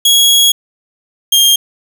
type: tone pair in turn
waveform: sawtooth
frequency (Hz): 3322 / 3218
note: G#7 / G7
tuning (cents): 0 / +45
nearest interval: minor second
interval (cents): 55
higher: first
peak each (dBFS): -3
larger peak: neither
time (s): 0.05-0.52 / 1.32-1.56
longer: first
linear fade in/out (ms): 5
effects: none